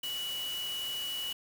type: tone in noise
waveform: sine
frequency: 2940 Hz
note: F#7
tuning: 12 cents flat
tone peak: -34 dBFS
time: 0.03-1.33 s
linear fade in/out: 5 ms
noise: white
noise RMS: -43 dBFS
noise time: 0.03-1.33 s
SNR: +6 dB
effects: none